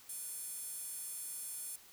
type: tone with high-pass filter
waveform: square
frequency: 486.8 Hz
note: B4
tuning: 25 cents flat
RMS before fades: -44 dBFS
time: 0.09-1.76 s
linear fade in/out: 5 ms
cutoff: 10000 Hz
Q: 2.4
effects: white hiss -59 dBFS RMS until 1.92 s